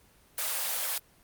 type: high-pass noise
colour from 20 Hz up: white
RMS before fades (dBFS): -31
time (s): 0.38-0.98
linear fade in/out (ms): 2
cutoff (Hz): 480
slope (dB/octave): 96
effects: pink hiss -61 dBFS RMS until 1.23 s + Opus 24 kbps